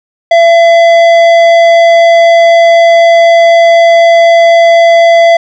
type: tone with tanh clipping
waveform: sine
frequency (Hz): 674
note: E5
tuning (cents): +38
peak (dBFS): -3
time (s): 0.31-5.37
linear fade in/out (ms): 5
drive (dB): 12
effects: none